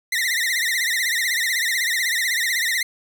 sawtooth tone with vibrato, 1942 Hz, B6, 30 cents flat, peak -16 dBFS, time 0.12-2.83 s, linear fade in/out 5 ms, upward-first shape triangle, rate 16 Hz, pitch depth 160 cents each way, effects none

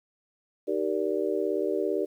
sine chord, Eb major seventh, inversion none, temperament just, 311.1 / 388.9 / 466.7 / 583.4 Hz, Eb4 / G4 / Bb4 / D5, 0 / -14 / +2 / -12 cents, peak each -32 / -28 / -31 / -32 dBFS, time 0.67-2.06 s, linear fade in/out 20 ms, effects 10-bit

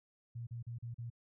sine tone bursts, 117.8 Hz, A#2, 19 cents sharp, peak -40 dBFS, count 5, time 0.35-1.102 s, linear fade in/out 10 ms, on 120 ms, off 38 ms, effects none

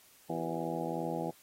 harmonic tone with a mistuned harmonic, 82.6 Hz, E2, 4 cents sharp, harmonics 2 / 3 / 4 / 5 / 6 / 7 / 8 / 9 / 10, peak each -40 / -42 / -39 / -45 / -40 / -46 / -42 / -43 / -42 dBFS, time 0.29-1.31 s, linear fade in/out 10 ms, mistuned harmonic 5, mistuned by -84 cents, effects white hiss -61 dBFS RMS until 1.42 s + AAC 48 kbps

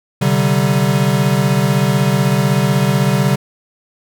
square chord, C suspended second, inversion none, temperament equal with one note detuned, 130.81 / 146.83 / 192.3 Hz, C3 / D3 / G3, 0 / 0 / -33 cents, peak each -17 dBFS, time 0.21-3.36 s, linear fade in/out 10 ms, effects none

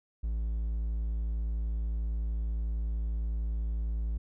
triangle tone, 55.4 Hz, A1, 13 cents sharp, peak -27 dBFS, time 0.23-4.18 s, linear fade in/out 10 ms, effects none

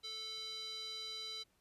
square tone with band-pass filter, 440 Hz, A4, in tune, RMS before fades -45 dBFS, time 0.03-1.44 s, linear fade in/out 20 ms, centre 4100 Hz, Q 6, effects pink hiss -75 dBFS RMS until 1.6 s + resampled to 32000 Hz

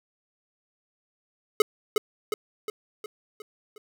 square tone with echo, 425.7 Hz, G#4, 43 cents sharp, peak -15 dBFS, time 1.6-1.62 s, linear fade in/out 2 ms, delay 360 ms, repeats 6, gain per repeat -5 dB, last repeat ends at 3.78 s, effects none

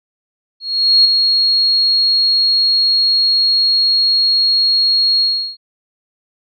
sine tone with ADSR envelope, 4294 Hz, C8, 44 cents sharp, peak -5 dBFS, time 0.6-5.57 s, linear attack 450 ms, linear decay 6 ms, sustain -5 dB, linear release 360 ms, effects none

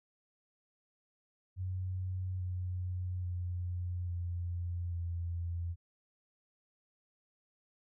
sine tone with pitch steps, 92.5 / 90.75 / 89.04 / 87.36 / 85.71 Hz, F#2 / F#2 / F2 / F2 / F2, 0 / -33 / +34 / +1 / -32 cents, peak -34 dBFS, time 1.56-5.76 s, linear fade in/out 50 ms, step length 840 ms, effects none

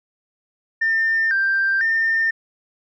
sine tone with pitch steps, 1802 / 1577 / 1808 Hz, A6 / G6 / A6, +41 / +10 / +47 cents, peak -15 dBFS, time 0.81-2.31 s, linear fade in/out 10 ms, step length 500 ms, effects tanh soft clip ceiling -12 dBFS

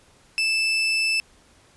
30% pulse tone, 2637 Hz, E7, in tune, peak -17 dBFS, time 0.38-1.2 s, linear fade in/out 0 ms, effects pink hiss -56 dBFS RMS until 1.76 s + resampled to 24000 Hz

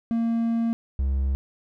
triangle tone pair in turn, 230.1 / 67.39 Hz, A#3 / C#2, -22 / -48 cents, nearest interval octave + major sixth, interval 2126 cents, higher first, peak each -19 dBFS, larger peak neither, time 0.11-0.73 / 0.99-1.35 s, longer first, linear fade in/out 0 ms, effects none

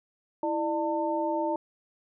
sine tone cluster, 329.1 / 599 / 898 Hz, E4 / D5 / A5, -3 / +34 / +35 cents, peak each -30 dBFS, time 0.43-1.56 s, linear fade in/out 2 ms, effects none

